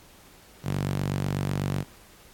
sawtooth tone with high-pass filter, 48.09 Hz, G1, 32 cents flat, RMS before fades -28 dBFS, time 0.63-1.85 s, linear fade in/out 50 ms, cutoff 130 Hz, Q 2.5, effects pink hiss -53 dBFS RMS until 2.33 s + AAC 64 kbps

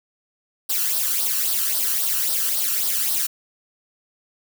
blue noise with flanger, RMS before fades -22 dBFS, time 0.69-3.27 s, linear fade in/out 10 ms, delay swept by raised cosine 0.21 to 0.72 ms, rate 3.7 Hz, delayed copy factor +0.65, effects none

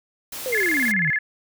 white noise, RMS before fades -33 dBFS, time 0.32-0.92 s, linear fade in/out 5 ms
sine exponential sweep, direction down, 534 to 145.9 Hz, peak -24 dBFS, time 0.46-1.1 s, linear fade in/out 0 ms
sine tone with vibrato, 1901 Hz, A#6, 33 cents sharp, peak -19 dBFS, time 0.52-1.19 s, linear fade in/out 10 ms, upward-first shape square, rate 18 Hz, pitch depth 180 cents each way
effects none

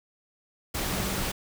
sine tone in noise, 192.7 Hz, G3, 29 cents flat, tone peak -35 dBFS, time 0.91-1.23 s, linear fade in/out 10 ms, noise pink, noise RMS -30 dBFS, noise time 0.74-1.32 s, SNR -8 dB, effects none

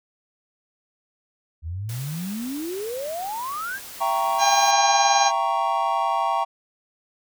sine exponential sweep, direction up, 76 to 1683 Hz, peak -27 dBFS, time 1.62-3.8 s, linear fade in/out 50 ms
white noise, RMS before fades -39 dBFS, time 1.89-4.71 s, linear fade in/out 2 ms
triangle chord, E diminished seventh, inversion none, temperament equal with one note detuned, 672.7 / 784 / 932.3 / 1108.7 Hz, E5 / G5 / Bb5 / Db6, +35 / 0 / 0 / 0 cents, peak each -26 / -23 / -23 / -24 dBFS, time 4-6.45 s, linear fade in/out 20 ms
harmonic tone, 803 Hz, G5, 41 cents sharp, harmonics 1 / 2 / 3 / 4 / 5 / 6 / 7 / 8, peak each -19 / -29 / -29 / -33 / -27 / -36 / -28 / -27 dBFS, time 4.38-5.32 s, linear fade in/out 50 ms
effects none

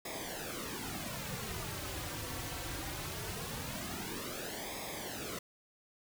pink noise with flanger, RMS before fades -41 dBFS, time 0.05-5.39 s, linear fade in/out 5 ms, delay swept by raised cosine 0.68 to 4.88 ms, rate 0.21 Hz, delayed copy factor -0.75, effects none

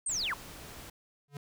sine linear sweep, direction down, 8840 to 862 Hz, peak -30 dBFS, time 0.06-0.34 s, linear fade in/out 5 ms
pink noise, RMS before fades -47 dBFS, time 0.09-0.9 s, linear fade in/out 5 ms
square tone with exponential growth, 143.1 Hz, D3, 45 cents flat, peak -36 dBFS, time 1.28-1.37 s, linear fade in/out 2 ms, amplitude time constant 18 ms
effects none

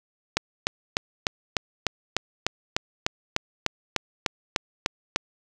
click train, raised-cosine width 0.2 ms, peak -4 dBFS, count 17, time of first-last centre 0.37-5.16 s, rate 3.34 Hz, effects none

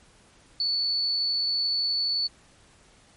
sine tone, 4456 Hz, C#8, 8 cents sharp, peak -23 dBFS, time 0.6-2.27 s, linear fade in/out 2 ms, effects pink hiss -57 dBFS RMS until 3.16 s + MP3 48 kbps

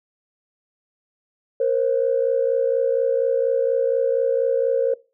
sine tone pair together, 468.8 / 533 Hz, A#4 / C5, +10 / +32 cents, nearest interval major second, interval 222 cents, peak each -19 dBFS, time 1.6-4.94 s, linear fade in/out 5 ms, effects noise-tail reverb RT60 0.3 s tail -22 dB re dry + tanh soft clip ceiling -9 dBFS

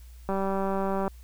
click train, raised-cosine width 1 ms, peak -16 dBFS, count 154, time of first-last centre 0.29-1.079 s, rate 194 Hz, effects added 60 Hz sine -44 dBFS peak until 1.23 s + white hiss -60 dBFS RMS until 1.23 s

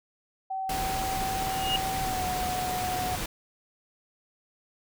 sine tone with pitch glide, 765 to 734.3 Hz, G5 to F#5, -42 to -13 cents, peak -29 dBFS, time 0.5-3.16 s, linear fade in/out 10 ms, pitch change -71 cents, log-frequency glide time 2.01-2.26 s
pink noise, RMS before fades -33 dBFS, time 0.69-3.26 s, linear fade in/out 5 ms
sine tone with exponential growth, 2859 Hz, F7, 40 cents sharp, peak -22 dBFS, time 1.41-1.76 s, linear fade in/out 1 ms, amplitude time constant 74 ms
effects none

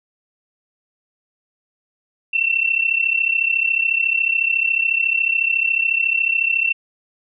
sine tone pair together, 2679 / 2713 Hz, E7 / E7, +27 / +49 cents, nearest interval unison, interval 22 cents, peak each -19 / -18 dBFS, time 2.33-6.73 s, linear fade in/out 10 ms, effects none

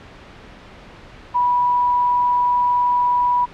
sine tone, 979 Hz, B5, 15 cents flat, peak -14 dBFS, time 1.34-3.46 s, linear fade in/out 20 ms, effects pink hiss -41 dBFS RMS until 3.53 s + low-pass 3000 Hz 12 dB/octave

